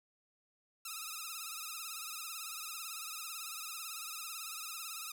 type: tone with vibrato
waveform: 5% pulse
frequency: 1291 Hz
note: E6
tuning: 37 cents flat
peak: -30 dBFS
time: 0.85-5.12 s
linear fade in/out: 5 ms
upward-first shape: triangle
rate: 18 Hz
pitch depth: 110 cents each way
effects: none